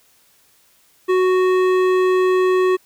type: tone with hard clipping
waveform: sine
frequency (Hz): 370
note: F#4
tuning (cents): 0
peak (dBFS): -15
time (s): 1.08-2.77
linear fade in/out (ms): 20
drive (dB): 13
effects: white hiss -56 dBFS RMS until 2.85 s